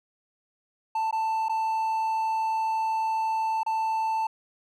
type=tone with dropouts; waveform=triangle; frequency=886 Hz; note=A5; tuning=12 cents sharp; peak=-22 dBFS; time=0.95-4.27 s; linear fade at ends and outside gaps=5 ms; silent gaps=1.111-1.126 / 1.485-1.494 / 3.633-3.663 s; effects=none